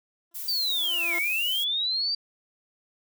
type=tone with exponential growth; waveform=15% pulse; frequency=340 Hz; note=F4; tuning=46 cents flat; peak=-26 dBFS; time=0.31-1.19 s; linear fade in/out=5 ms; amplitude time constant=190 ms
type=noise; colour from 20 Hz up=violet; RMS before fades=-35 dBFS; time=0.34-1.65 s; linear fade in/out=20 ms
type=linear two-way sweep; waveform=sine; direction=down then up; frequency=4699 to 2118 to 4699 Hz; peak=-24 dBFS; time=0.48-2.15 s; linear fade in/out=5 ms; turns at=1.16 s
effects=none